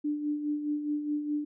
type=tone with tremolo; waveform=sine; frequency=296.3 Hz; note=D4; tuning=15 cents sharp; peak=-26 dBFS; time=0.04-1.45 s; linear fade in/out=10 ms; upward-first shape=sine; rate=4.8 Hz; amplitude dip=55%; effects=none